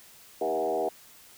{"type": "tone with frequency modulation", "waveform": "sine", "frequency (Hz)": 562, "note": "C#5", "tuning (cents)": 24, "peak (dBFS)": -25, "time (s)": [0.41, 0.89], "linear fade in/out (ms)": 5, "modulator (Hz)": 80, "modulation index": 2.6, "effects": ["white hiss -53 dBFS RMS until 1.37 s"]}